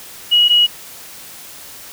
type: tone pair in turn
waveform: sine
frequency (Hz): 2906 / 2906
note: F#7 / F#7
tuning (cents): -32 / -32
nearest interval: unison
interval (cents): 0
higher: neither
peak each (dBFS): -8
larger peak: neither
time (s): 0.31-0.49 / 0.49-0.67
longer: neither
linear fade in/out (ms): 20
effects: white hiss -36 dBFS RMS until 1.92 s